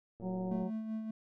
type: click train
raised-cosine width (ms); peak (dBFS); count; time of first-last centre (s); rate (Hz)
2; -38; 50; 0.2-0.63; 114
type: harmonic tone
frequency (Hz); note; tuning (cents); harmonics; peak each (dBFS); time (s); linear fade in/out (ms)
185; F#3; 0; 1 / 2 / 3 / 4 / 5; -35 / -43 / -44 / -48 / -52; 0.21-0.71; 50
type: tone with tremolo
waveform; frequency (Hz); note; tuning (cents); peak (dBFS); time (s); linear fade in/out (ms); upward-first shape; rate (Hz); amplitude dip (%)
triangle; 219.9; A3; -1; -32; 0.51-1.11; 5; sine; 5.2; 45
effects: none